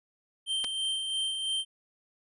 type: tone with tremolo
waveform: square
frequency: 3136 Hz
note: G7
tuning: in tune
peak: -28 dBFS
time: 0.46-1.65 s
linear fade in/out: 50 ms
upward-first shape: sine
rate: 3 Hz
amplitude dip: 40%
type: clicks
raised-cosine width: 0.2 ms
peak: -20 dBFS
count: 2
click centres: 0.642 / 0.646 s
effects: resampled to 24000 Hz